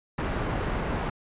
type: low-pass noise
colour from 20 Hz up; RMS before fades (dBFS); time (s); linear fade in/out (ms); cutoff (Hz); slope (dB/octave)
pink; -29; 0.18-1.1; 5; 1700; 12
effects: resampled to 8000 Hz